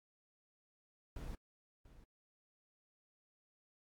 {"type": "noise with echo", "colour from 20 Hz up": "brown", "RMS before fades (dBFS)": -45, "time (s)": [1.16, 1.35], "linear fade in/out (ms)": 2, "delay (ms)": 690, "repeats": 1, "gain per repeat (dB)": -15, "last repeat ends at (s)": 2.04, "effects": ["AAC 64 kbps"]}